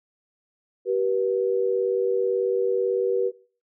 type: tone pair together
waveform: sine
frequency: 385.3 / 483.4 Hz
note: G4 / B4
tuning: -30 / -37 cents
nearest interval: major third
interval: 393 cents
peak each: -23 dBFS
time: 0.85-3.32 s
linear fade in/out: 50 ms
effects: noise-tail reverb RT60 0.4 s tail -19 dB re dry